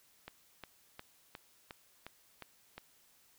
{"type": "click train", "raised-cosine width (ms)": 0.3, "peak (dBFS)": -29, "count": 8, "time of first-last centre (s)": [0.28, 2.78], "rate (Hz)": 2.8, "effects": ["white hiss -67 dBFS RMS until 3.38 s"]}